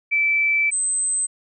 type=tone pair in turn; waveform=sine; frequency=2321 / 8193 Hz; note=D7 / C9; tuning=-21 / -37 cents; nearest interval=octave + minor seventh; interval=2184 cents; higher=second; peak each=-16 / -19 dBFS; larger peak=first; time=0.11-0.71 / 0.71-1.27 s; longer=first; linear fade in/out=20 ms; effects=none